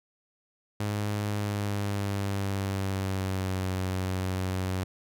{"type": "tone with pitch glide", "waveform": "sawtooth", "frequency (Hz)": [103.6, 93.37], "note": ["G#2", "F#2"], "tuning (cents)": [-4, 16], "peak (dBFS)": -24, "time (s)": [0.8, 4.84], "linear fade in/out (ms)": 5, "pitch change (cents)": -180, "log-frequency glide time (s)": [1.29, 3.7], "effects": []}